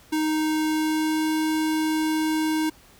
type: tone with pitch glide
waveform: square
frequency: 311.1 to 313.1 Hz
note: D#4 to D#4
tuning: 0 to +11 cents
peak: -22 dBFS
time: 0.12-2.7 s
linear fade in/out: 10 ms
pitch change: +11 cents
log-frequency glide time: 0.67-1.33 s
effects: pink hiss -53 dBFS RMS until 2.99 s